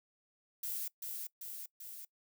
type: noise with echo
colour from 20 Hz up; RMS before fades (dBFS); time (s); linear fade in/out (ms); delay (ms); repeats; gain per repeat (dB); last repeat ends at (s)
violet; -39; 0.63-0.88; 5; 390; 3; -3; 2.05
effects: noise-tail reverb RT60 0.1 s tail -21 dB re dry